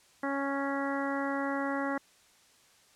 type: harmonic tone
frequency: 277.2 Hz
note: C#4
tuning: in tune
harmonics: 1 / 2 / 3 / 4 / 5 / 6 / 7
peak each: -33 / -36 / -38 / -39 / -40 / -41 / -41 dBFS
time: 0.23-1.98 s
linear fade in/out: 5 ms
effects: white hiss -62 dBFS RMS until 2.95 s + low-pass 9000 Hz 12 dB/octave